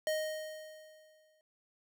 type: tone with exponential decay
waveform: square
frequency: 622 Hz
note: D#5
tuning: 1 cent flat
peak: -30 dBFS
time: 0.07-1.41 s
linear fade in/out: 1 ms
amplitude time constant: 290 ms
effects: none